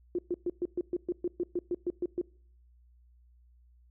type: tone bursts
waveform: sine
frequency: 352.4 Hz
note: F4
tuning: 16 cents sharp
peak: -27 dBFS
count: 14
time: 0.15-2.214 s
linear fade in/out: 2 ms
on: 36 ms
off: 120 ms
effects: noise-tail reverb RT60 0.6 s tail -25 dB re dry + added 60 Hz sine -58 dBFS peak until 3.9 s